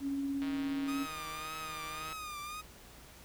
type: tone with tremolo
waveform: sine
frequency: 277.2 Hz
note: C#4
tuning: in tune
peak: -31 dBFS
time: 0-1.07 s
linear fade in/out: 50 ms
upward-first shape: triangle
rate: 17 Hz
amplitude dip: 25%
type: click train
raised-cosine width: 0.3 ms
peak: -30 dBFS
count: 269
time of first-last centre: 0.42-2.127 s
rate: 157 Hz
type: tone with vibrato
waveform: sawtooth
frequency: 1227 Hz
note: D#6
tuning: 25 cents flat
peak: -37 dBFS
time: 0.87-2.62 s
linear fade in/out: 20 ms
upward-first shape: triangle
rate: 1.8 Hz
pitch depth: 84 cents each way
effects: added 60 Hz sine -59 dBFS peak until 3.24 s + pink hiss -55 dBFS RMS until 3.24 s